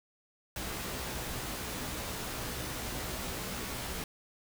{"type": "noise with comb filter", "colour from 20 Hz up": "pink", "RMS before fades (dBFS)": -38, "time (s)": [0.56, 4.04], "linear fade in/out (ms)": 2, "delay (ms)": 16, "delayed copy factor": 0.5, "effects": []}